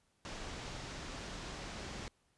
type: low-pass noise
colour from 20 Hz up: pink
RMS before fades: -45 dBFS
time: 0.25-2.08 s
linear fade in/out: 0 ms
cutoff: 6900 Hz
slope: 24 dB/octave
effects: pink hiss -75 dBFS RMS until 2.37 s + resampled to 24000 Hz